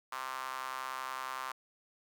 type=tone with high-pass filter; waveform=sawtooth; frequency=130.81 Hz; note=C3; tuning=in tune; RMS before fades=-40 dBFS; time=0.12-1.52 s; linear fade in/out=5 ms; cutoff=1100 Hz; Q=4; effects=none